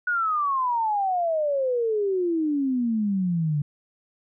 sine exponential sweep, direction down, 1476 to 142.9 Hz, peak -21 dBFS, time 0.07-3.62 s, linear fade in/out 5 ms, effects none

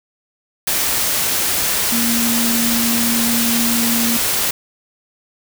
sine tone in noise, 233.1 Hz, A#3, in tune, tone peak -18 dBFS, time 1.92-4.17 s, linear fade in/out 5 ms, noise white, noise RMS -18 dBFS, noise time 0.67-4.51 s, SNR -3 dB, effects none

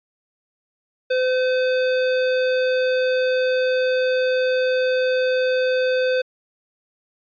square tone, 511 Hz, C5, 41 cents flat, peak -18 dBFS, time 1.1-6.22 s, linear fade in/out 10 ms, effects resampled to 11025 Hz

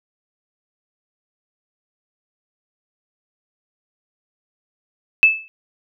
sine tone with exponential decay, 2621 Hz, E7, 11 cents flat, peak -4 dBFS, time 5.23-5.48 s, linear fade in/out 0 ms, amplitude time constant 53 ms, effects none

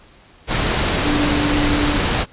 sine tone in noise, 293.7 Hz, D4, in tune, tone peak -19 dBFS, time 1.03-2 s, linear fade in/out 50 ms, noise pink, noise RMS -18 dBFS, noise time 0.47-2.26 s, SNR -4 dB, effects pink hiss -48 dBFS RMS until 2.32 s + resampled to 8000 Hz

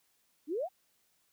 sine exponential sweep, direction up, 277.2 to 805 Hz, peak -31 dBFS, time 0.47-0.69 s, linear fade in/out 50 ms, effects white hiss -73 dBFS RMS until 1.32 s

